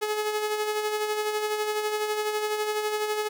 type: tone with tremolo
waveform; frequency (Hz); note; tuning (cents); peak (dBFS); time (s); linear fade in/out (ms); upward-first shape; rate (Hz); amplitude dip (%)
sawtooth; 424.6; G#4; +38; -20; 0.01-3.29; 20; sine; 12; 45
effects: none